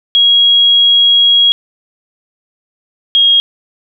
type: tone pair in turn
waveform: sine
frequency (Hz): 3300 / 3268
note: G#7 / G#7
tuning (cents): -12 / -29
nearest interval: unison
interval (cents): 17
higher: first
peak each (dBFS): -5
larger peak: neither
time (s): 0.15-1.52 / 3.15-3.4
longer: first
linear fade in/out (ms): 0
effects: none